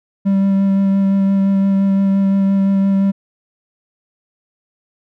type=tone with vibrato; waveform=triangle; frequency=195.5 Hz; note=G3; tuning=4 cents flat; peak=-9 dBFS; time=0.25-3.12 s; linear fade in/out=20 ms; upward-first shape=sine; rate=5.8 Hz; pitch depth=12 cents each way; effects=none